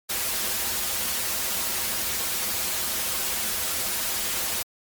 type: noise with comb filter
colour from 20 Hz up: white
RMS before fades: -27 dBFS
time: 0.09-4.63 s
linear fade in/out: 10 ms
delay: 6.9 ms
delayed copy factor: -0.75
effects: MP3 96 kbps